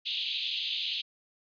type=band-pass noise; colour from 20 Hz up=white; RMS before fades=-33 dBFS; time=0.05-1.02 s; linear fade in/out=20 ms; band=2800 to 4000 Hz; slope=48 dB/octave; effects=resampled to 11025 Hz